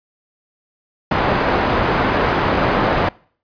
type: low-pass noise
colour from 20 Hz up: white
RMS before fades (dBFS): -17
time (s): 1.11-3.09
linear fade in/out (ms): 5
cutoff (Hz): 1100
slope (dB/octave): 12
effects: noise-tail reverb RT60 0.5 s tail -24 dB re dry + resampled to 11025 Hz